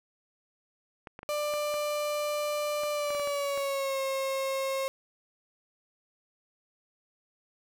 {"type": "clicks", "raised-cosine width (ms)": 0.5, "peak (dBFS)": -27, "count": 11, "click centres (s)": [1.072, 1.191, 1.231, 1.538, 1.741, 2.835, 3.105, 3.149, 3.197, 3.274, 3.576]}
{"type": "tone with pitch glide", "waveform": "35% pulse", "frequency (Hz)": [593, 537.5], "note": ["D5", "C5"], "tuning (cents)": [17, 47], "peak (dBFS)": -27, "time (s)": [1.29, 4.88], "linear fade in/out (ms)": 0, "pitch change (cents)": -170, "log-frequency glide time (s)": [2.91, 4]}
{"effects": []}